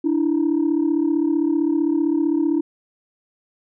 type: tone pair together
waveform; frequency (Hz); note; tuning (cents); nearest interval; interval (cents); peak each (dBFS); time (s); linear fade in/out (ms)
sine; 294.1 / 329.6; D4 / E4; +3 / 0; major second; 197; -18 / -18; 0.04-2.61; 10
effects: tanh soft clip ceiling -12 dBFS